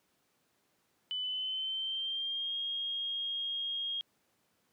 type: tone with pitch glide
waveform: sine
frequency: 3000 to 3253 Hz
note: F#7 to G#7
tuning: +23 to -37 cents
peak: -33 dBFS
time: 1.11-4.01 s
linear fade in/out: 0 ms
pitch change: +140 cents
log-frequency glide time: 1.22-2.56 s
effects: pink hiss -74 dBFS RMS until 4.72 s + high-pass 150 Hz 12 dB/octave